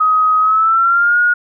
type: tone with pitch glide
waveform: sine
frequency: 1261 to 1440.2 Hz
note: D#6 to F#6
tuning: +23 to -47 cents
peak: -9 dBFS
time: 0-1.34 s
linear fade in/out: 10 ms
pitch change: +230 cents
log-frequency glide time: 0.4-1.19 s
effects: none